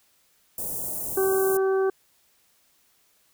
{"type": "band-stop noise", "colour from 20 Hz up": "white", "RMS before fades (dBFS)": -31, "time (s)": [0.58, 1.57], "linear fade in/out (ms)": 2, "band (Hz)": [730, 8300], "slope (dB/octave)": 24}
{"type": "harmonic tone", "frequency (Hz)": 383.8, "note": "G4", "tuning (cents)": -37, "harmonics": [1, 2, 3, 4], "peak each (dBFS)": [-20, -33, -35, -36], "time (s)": [1.17, 1.9], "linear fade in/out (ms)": 5}
{"effects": ["white hiss -64 dBFS RMS until 3.33 s"]}